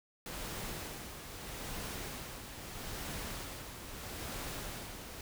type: noise with tremolo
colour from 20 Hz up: pink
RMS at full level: -41 dBFS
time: 0.26-5.21 s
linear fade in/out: 2 ms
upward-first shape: sine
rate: 0.78 Hz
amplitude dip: 50%
effects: none